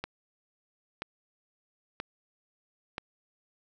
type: click train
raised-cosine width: 0.3 ms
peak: -18 dBFS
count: 4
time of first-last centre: 0.04-2.981 s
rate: 1.02 Hz
effects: none